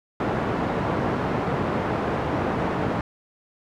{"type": "band-pass noise", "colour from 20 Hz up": "pink", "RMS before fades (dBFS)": -25, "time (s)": [0.2, 3.01], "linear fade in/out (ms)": 2, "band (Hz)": [120, 1200], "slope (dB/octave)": 12, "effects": []}